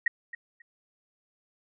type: tone with echo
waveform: sine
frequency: 1883 Hz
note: A#6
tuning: 17 cents sharp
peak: -20 dBFS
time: 0.06-0.08 s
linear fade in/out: 5 ms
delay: 270 ms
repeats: 2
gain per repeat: -15 dB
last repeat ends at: 0.62 s
effects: none